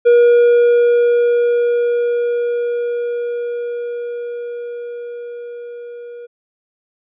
triangle tone with level ramp, 478.1 Hz, A#4, 44 cents sharp, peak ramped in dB -4 to -28 dBFS, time 0.05-6.27 s, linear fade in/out 20 ms, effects resampled to 8000 Hz

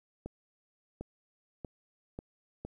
accelerating click train, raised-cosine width 2 ms, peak -26 dBFS, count 5, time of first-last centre 0.26-2.65 s, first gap 750 ms, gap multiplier 0.85, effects 11-bit

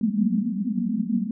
white band-pass noise, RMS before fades -24 dBFS, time 0.01-1.31 s, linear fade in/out 2 ms, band 190 to 240 Hz, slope 96 dB/octave, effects none

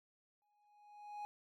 triangle tone with exponential growth, 830.6 Hz, G#5, in tune, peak -39 dBFS, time 0.42-1.25 s, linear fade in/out 0 ms, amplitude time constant 180 ms, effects none

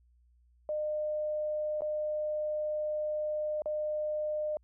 sine tone with dropouts, 607 Hz, D#5, 43 cents flat, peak -30 dBFS, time 0.69-4.57 s, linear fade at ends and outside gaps 1 ms, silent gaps 1.808-1.819 / 3.62-3.658 s, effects added 60 Hz sine -62 dBFS peak until 4.63 s

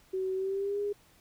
sine tone with pitch glide, 377.3 to 409.1 Hz, F#4 to G#4, +34 to -26 cents, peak -29 dBFS, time 0.13-0.93 s, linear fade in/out 10 ms, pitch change +140 cents, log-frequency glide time 0.35-0.8 s, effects pink hiss -62 dBFS RMS until 1.2 s

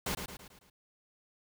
pink noise with echo, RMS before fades -34 dBFS, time 0.06-0.15 s, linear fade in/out 5 ms, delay 110 ms, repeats 5, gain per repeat -6 dB, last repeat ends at 0.7 s, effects none

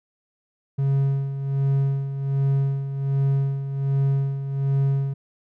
triangle tone with tremolo, 137.5 Hz, C#3, 14 cents flat, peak -15 dBFS, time 0.78-5.14 s, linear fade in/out 10 ms, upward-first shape sine, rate 1.3 Hz, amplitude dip 65%, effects none

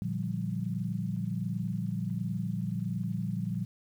sine chord, G minor seventh, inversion first, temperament equal with one note detuned, 115.8 / 146.83 / 174.61 / 196 Hz, Bb2 / D3 / F3 / G3, -11 / 0 / 0 / 0 cents, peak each -35 / -39 / -34 / -36 dBFS, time 0.02-3.65 s, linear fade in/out 0 ms, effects 10-bit

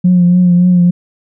sine tone with vibrato, 178.1 Hz, F3, 34 cents sharp, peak -4 dBFS, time 0.04-0.91 s, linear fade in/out 10 ms, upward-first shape triangle, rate 3.5 Hz, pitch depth 37 cents each way, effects tanh soft clip ceiling -1 dBFS

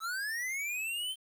square linear sweep, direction up, 1280 to 3136 Hz, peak -34 dBFS, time 0-1.16 s, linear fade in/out 50 ms, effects 10-bit

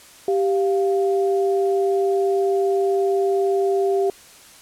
sine tone pair together, 392 / 698.5 Hz, G4 / F5, 0 / 0 cents, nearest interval minor seventh, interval 1000 cents, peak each -17 / -25 dBFS, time 0.28-4.1 s, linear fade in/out 2 ms, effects white hiss -46 dBFS RMS until 4.61 s + low-pass 11000 Hz 12 dB/octave

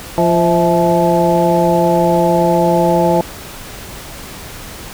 harmonic tone with a mistuned harmonic, 172.5 Hz, F3, 21 cents flat, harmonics 1 / 2 / 3 / 4 / 5, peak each -16 / -16 / -16 / -16 / -16 dBFS, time 0.18-3.21 s, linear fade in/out 0 ms, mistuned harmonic 4, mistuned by -89 cents, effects pink hiss -31 dBFS RMS until 4.93 s

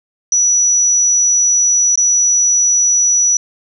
sine tone with dropouts, 5890 Hz, F#8, 9 cents flat, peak -9 dBFS, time 0.32-3.37 s, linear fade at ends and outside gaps 2 ms, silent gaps 1.957-1.975 s, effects none

